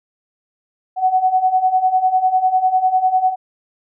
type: beating tone pair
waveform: sine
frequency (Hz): 740 / 750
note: F#5 / F#5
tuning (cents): 0 / +23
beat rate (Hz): 10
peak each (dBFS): -18 / -14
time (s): 0.96-3.36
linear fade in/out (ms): 50
effects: none